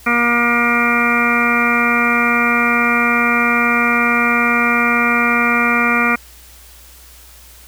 harmonic tone, 237.7 Hz, A#3, 34 cents sharp, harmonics 1 / 2 / 3 / 4 / 5 / 6 / 8 / 9 / 10, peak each -19 / -25 / -25 / -28 / -19 / -18 / -22 / -23 / -18 dBFS, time 0.06-6.16 s, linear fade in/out 10 ms, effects added 60 Hz sine -43 dBFS peak until 7.67 s + white hiss -43 dBFS RMS until 7.67 s

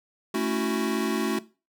square chord, F# minor seventh, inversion first, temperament equal, 220 / 277.2 / 329.6 / 370 Hz, A3 / C#4 / E4 / F#4, 0 / 0 / 0 / 0 cents, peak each -30 / -32 / -32 / -29 dBFS, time 0.34-1.39 s, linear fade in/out 5 ms, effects noise-tail reverb RT60 0.3 s tail -17 dB re dry

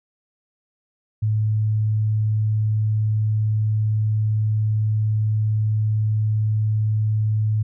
sine tone, 107.8 Hz, A2, 35 cents flat, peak -17 dBFS, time 1.22-7.63 s, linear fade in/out 10 ms, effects none

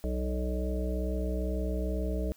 harmonic tone with a mistuned harmonic, 62.2 Hz, B1, 13 cents sharp, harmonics 1 / 3 / 5 / 7 / 9 / 10, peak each -30 / -37 / -39 / -39 / -42 / -40 dBFS, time 0.04-2.32 s, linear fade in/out 0 ms, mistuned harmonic 3, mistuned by +22 cents, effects white hiss -61 dBFS RMS until 2.36 s

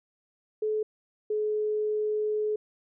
sine tone pair in turn, 430 / 425.6 Hz, A4 / G#4, -40 / +42 cents, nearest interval unison, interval 18 cents, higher first, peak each -25 dBFS, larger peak neither, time 0.62-0.83 / 1.3-2.56 s, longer second, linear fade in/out 5 ms, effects none

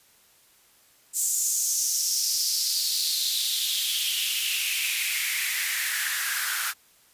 white noise with high-pass filter sweep, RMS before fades -26 dBFS, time 1.13-6.74 s, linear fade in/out 50 ms, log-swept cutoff 7500 to 1400 Hz, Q 4.3, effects white hiss -59 dBFS RMS until 7.13 s + resampled to 32000 Hz

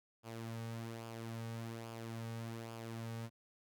sawtooth tone with flanger, 114.5 Hz, A#2, 31 cents flat, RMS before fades -45 dBFS, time 0.23-3.3 s, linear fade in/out 50 ms, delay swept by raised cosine 0.5 to 3 ms, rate 1.2 Hz, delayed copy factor -0.5, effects none

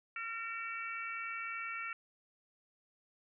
harmonic tone with a mistuned harmonic, 457 Hz, A#4, 34 cents flat, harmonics 3 / 4 / 5 / 6, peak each -42 / -46 / -43 / -46 dBFS, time 0.16-1.93 s, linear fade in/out 2 ms, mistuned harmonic 6, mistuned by -36 cents, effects none

